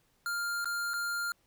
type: tone with dropouts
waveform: square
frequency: 1400 Hz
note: F6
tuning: 4 cents sharp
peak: -32 dBFS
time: 0.26-1.32 s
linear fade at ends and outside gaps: 1 ms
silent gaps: 0.645-0.656 / 0.935-0.939 s
effects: pink hiss -71 dBFS RMS until 1.46 s